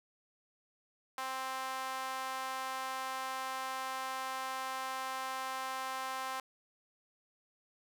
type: tone with high-pass filter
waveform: sawtooth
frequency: 262.5 Hz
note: C4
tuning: 6 cents sharp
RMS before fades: -39 dBFS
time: 1.18-6.4 s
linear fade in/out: 2 ms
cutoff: 950 Hz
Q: 2.4
effects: none